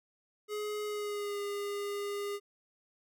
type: tone with pitch glide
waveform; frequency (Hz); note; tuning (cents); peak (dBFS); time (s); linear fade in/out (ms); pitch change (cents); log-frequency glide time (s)
square; 420 to 406.4; G#4 to G#4; +19 to -38; -35; 0.48-2.4; 50; -57; 0.85-1.4
effects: none